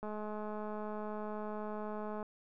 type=click train; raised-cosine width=1 ms; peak=-29 dBFS; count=467; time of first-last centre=0.03-2.228 s; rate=212 Hz; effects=none